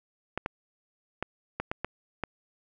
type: clicks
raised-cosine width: 0.5 ms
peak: -15 dBFS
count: 7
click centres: 0.376 / 0.461 / 1.226 / 1.6 / 1.715 / 1.846 / 2.237 s
effects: none